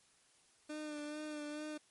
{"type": "tone with vibrato", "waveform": "30% pulse", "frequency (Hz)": 300.4, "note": "D4", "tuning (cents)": 39, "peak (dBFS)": -39, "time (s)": [0.69, 1.78], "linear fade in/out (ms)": 10, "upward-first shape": "sine", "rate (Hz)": 2.3, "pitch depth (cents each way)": 30, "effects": ["white hiss -69 dBFS RMS until 1.9 s", "MP3 48 kbps"]}